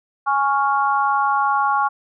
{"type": "chord", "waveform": "sine", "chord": "Db major", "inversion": "second", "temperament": "equal", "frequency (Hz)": [830.6, 1108.7, 1396.9], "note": ["Ab5", "Db6", "F6"], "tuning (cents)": [0, 0, 0], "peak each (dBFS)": [-19, -19, -23], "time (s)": [0.26, 1.89], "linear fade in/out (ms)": 20, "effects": []}